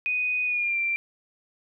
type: tone with pitch glide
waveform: sine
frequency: 2489 to 2360 Hz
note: D#7 to D7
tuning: 0 to +8 cents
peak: -23 dBFS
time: 0.06-0.96 s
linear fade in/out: 0 ms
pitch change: -92 cents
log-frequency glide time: 0.45-0.78 s
effects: none